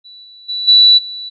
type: tone with level steps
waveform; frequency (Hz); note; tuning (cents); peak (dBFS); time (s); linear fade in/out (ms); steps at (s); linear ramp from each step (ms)
sine; 3951; B7; 0; -35 / -37 / -18 / -4 / -24; 0.04-1.3; 20; 0.23 / 0.48 / 0.67 / 0.97; 20
effects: none